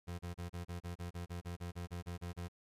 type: tone bursts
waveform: 30% pulse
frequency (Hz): 87.31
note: F2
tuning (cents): 0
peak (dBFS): -38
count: 16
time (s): 0.07-2.485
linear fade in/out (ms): 20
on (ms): 120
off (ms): 33
effects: resampled to 32000 Hz + 13-bit